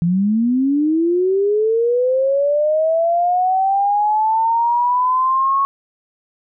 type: linear sweep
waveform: sine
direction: up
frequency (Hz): 164.81 to 1106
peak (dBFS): -13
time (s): 0.02-5.65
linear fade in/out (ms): 0
effects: none